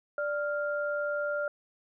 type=tone pair together; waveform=sine; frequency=587.3 / 1396.9 Hz; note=D5 / F6; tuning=0 / 0 cents; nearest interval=octave + minor third; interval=1500 cents; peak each=-30 / -33 dBFS; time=0.18-1.48 s; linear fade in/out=2 ms; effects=none